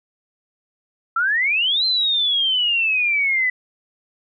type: exponential two-way sweep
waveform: sine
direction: up then down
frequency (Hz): 1318.5 to 4148 to 1980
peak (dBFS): -16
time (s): 1.16-3.5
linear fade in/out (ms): 5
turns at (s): 1.85
effects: none